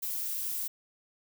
violet noise, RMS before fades -34 dBFS, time 0.02-0.68 s, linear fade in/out 10 ms, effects none

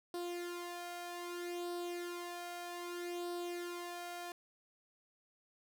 sawtooth tone with flanger, 350 Hz, F4, 4 cents sharp, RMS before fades -43 dBFS, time 0.14-4.32 s, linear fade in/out 2 ms, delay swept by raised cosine 0.22 to 1.32 ms, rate 0.63 Hz, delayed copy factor +0.65, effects none

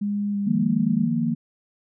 sine tone with vibrato, 202.9 Hz, G#3, 40 cents flat, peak -22 dBFS, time 0.01-1.06 s, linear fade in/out 10 ms, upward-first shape square, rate 1.5 Hz, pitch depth 12 cents each way
sine chord, Eb suspended second, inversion none, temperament just, 155.56 / 175.01 / 233.3 Hz, Eb3 / F3 / Bb3, 0 / +4 / +2 cents, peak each -27 / -27 / -22 dBFS, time 0.46-1.35 s, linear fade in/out 20 ms
effects none

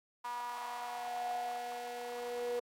sawtooth tone with high-pass filter sweep, 242.1 Hz, B3, 34 cents flat, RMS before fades -40 dBFS, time 0.24-2.6 s, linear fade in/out 10 ms, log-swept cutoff 1000 to 490 Hz, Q 7.7, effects AAC 48 kbps

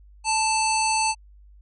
harmonic tone with a mistuned harmonic, 880 Hz, A5, in tune, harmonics 1 / 3 / 5 / 7 / 9 / 10, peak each -22 / -27 / -29 / -30 / -32 / -32 dBFS, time 0.24-1.15 s, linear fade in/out 50 ms, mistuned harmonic 5, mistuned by +29 cents, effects added 50 Hz sine -47 dBFS peak until 1.61 s

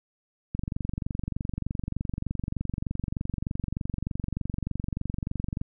click train, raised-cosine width 5 ms, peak -17 dBFS, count 119, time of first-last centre 0.55-5.614 s, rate 23.3 Hz, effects none

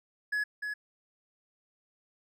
triangle tone with echo, 1690 Hz, G#6, 30 cents sharp, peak -26 dBFS, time 0.32-0.44 s, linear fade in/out 10 ms, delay 300 ms, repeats 1, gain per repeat -5 dB, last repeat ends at 0.74 s, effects none

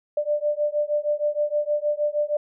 sine beating tone pair, 590 / 596.4 Hz, D5 / D5, +8 / +27 cents, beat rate 6.4 Hz, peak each -24 dBFS, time 0.17-2.37 s, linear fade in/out 5 ms, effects none

